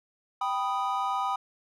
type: chord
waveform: triangle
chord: G augmented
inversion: none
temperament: equal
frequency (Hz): 784 / 987.8 / 1244.5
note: G5 / B5 / D#6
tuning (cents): 0 / 0 / 0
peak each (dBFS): -29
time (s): 0.41-1.36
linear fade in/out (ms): 5
effects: none